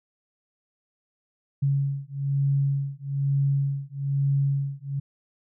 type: beating tone pair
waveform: sine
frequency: 138.59 / 139.69 Hz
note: C#3 / C#3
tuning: 0 / +14 cents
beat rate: 1.1 Hz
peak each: -25 dBFS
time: 1.62-5 s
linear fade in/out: 10 ms
effects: none